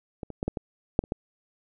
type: clicks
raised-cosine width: 2 ms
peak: -21 / -24 / -15 / -13 / -17 / -6 / -26 / -14 dBFS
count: 8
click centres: 0.232 / 0.303 / 0.429 / 0.48 / 0.572 / 0.991 / 1.039 / 1.121 s
effects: none

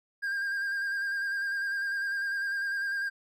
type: tone with vibrato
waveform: triangle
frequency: 1603 Hz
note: G6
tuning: 38 cents sharp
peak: -27 dBFS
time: 0.22-3.1 s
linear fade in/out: 20 ms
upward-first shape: square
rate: 10 Hz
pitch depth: 26 cents each way
effects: none

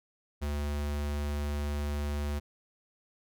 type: tone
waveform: square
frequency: 73 Hz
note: D2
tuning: 10 cents flat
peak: -31 dBFS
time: 0.41-2.4 s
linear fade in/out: 20 ms
effects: none

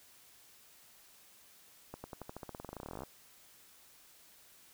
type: accelerating click train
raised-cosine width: 1 ms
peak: -29 dBFS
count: 26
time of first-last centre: 1.94-3.035 s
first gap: 100 ms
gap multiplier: 0.92
effects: white hiss -61 dBFS RMS until 4.73 s

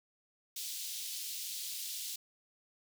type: high-pass noise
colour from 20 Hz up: pink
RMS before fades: -41 dBFS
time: 0.56-2.16 s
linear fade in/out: 5 ms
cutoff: 3400 Hz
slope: 24 dB/octave
effects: none

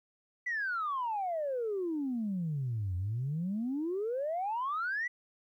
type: exponential two-way sweep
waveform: sine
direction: down then up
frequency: 2007 to 87.31 to 2007 Hz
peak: -30 dBFS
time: 0.46-5.08 s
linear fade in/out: 10 ms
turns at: 2.96 s
effects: tanh soft clip ceiling -27 dBFS + 12-bit

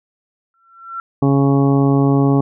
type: tone with exponential growth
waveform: sine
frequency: 1354 Hz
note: E6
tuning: 46 cents sharp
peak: -21 dBFS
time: 0.54-1 s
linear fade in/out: 1 ms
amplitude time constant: 100 ms
type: harmonic tone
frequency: 138.59 Hz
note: C#3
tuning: in tune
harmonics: 1 / 2 / 3 / 4 / 5 / 6 / 7 / 8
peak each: -14 / -14 / -20 / -28 / -27 / -27 / -36 / -28 dBFS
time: 1.22-2.41 s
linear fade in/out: 5 ms
effects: none

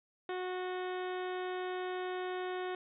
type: harmonic tone with a mistuned harmonic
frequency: 366.3 Hz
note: F#4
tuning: 17 cents flat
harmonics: 1 / 2 / 3 / 4 / 5 / 6 / 7 / 8 / 9 / 10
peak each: -37 / -42 / -47 / -48 / -49 / -54 / -56 / -57 / -58 / -56 dBFS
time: 0.29-2.75 s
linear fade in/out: 2 ms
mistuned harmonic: 8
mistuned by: +51 cents
effects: none

